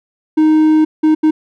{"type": "tone bursts at uneven times", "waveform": "triangle", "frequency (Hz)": 311.1, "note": "D#4", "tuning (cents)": 0, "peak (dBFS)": -5, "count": 3, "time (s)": [[0.37, 0.85], [1.03, 1.15], [1.23, 1.31]], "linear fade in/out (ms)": 10, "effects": []}